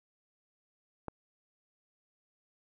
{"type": "click", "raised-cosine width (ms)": 1, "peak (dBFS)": -23, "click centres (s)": 1.083, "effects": []}